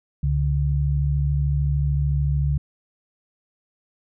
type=tone pair together; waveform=sine; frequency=69.3 / 142.83 Hz; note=C#2 / D3; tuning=0 / -48 cents; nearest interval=octave + minor second; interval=1252 cents; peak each=-21 dBFS; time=0.23-2.58 s; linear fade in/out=5 ms; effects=none